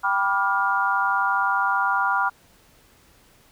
sine chord, G dominant seventh, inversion none, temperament just, 784 / 980 / 1176 / 1411.2 Hz, G5 / B5 / D6 / F6, 0 / -14 / +2 / +18 cents, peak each -26 / -24 / -26 / -23 dBFS, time 0.03-2.3 s, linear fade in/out 20 ms, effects pink hiss -56 dBFS RMS until 3.51 s

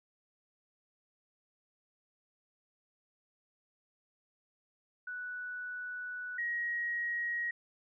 sine tone pair in turn, 1480 / 1892.9 Hz, F#6 / A#6, 0 / +26 cents, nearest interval major third, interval 426 cents, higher second, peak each -38 / -32 dBFS, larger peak second, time 5.07-6.38 / 6.38-7.51 s, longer first, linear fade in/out 5 ms, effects none

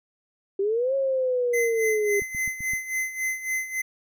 sine linear two-way sweep, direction up then down, 382.8 to 548 to 401.8 Hz, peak -21 dBFS, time 0.59-2.2 s, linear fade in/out 5 ms, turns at 0.95 s
square tone with tremolo, 2051 Hz, C7, 35 cents flat, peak -24 dBFS, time 1.53-3.82 s, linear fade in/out 10 ms, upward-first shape sine, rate 3.6 Hz, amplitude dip 75%
click train, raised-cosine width 5 ms, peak -28 dBFS, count 5, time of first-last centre 2.22-2.735 s, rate 7.77 Hz
effects none

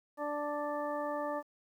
harmonic tone, 293.7 Hz, D4, in tune, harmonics 1 / 2 / 3 / 4 / 6, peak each -41 / -36 / -40 / -41 / -47 dBFS, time 0.17-1.43 s, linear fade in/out 50 ms, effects 11-bit

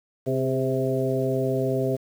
harmonic tone with a mistuned harmonic, 130.81 Hz, C3, in tune, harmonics 1 / 2 / 3 / 4 / 5, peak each -27 / -29 / -26 / -29 / -30 dBFS, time 0.26-1.97 s, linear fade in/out 20 ms, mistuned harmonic 3, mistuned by +36 cents, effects 8-bit

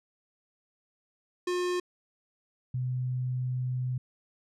square / sine tone pair in turn, 358.1 / 126.61 Hz, F4 / B2, +43 / +43 cents, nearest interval octave + tritone, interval 1800 cents, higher first, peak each -28 dBFS, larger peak neither, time 1.47-1.8 / 2.74-3.98 s, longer second, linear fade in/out 5 ms, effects low-pass 8000 Hz 12 dB/octave

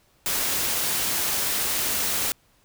white noise, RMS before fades -25 dBFS, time 0.26-2.32 s, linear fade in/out 0 ms, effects pink hiss -62 dBFS RMS until 2.64 s

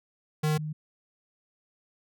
square / sine tone pair in turn, 153.3 / 153.3 Hz, D#3 / D#3, -25 / -25 cents, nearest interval unison, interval 0 cents, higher neither, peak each -24 / -31 dBFS, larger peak first, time 0.43-0.58 / 0.58-0.73 s, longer neither, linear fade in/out 10 ms, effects none

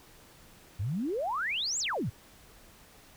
sine exponential two-way sweep, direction up then down, 87.2 to 7910 to 87.2 Hz, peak -29 dBFS, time 0.79-2.1 s, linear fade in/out 10 ms, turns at 1.79 s, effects pink hiss -56 dBFS RMS until 3.16 s

